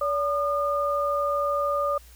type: tone pair together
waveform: sine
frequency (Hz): 573 / 1214.1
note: D5 / D#6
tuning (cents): -43 / -43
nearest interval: octave + minor second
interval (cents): 1300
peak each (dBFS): -25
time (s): 0.01-1.98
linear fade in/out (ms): 5
effects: added 60 Hz sine -48 dBFS peak until 2.15 s + white hiss -54 dBFS RMS until 2.15 s